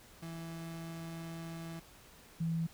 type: tone pair in turn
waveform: 35% pulse / sine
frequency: 165.3 / 164.55 Hz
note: E3 / E3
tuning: +5 / -3 cents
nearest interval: unison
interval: 8 cents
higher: first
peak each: -40 / -31 dBFS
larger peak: second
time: 0.22-1.8 / 2.4-2.67 s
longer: first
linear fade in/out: 10 ms
effects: pink hiss -58 dBFS RMS until 2.73 s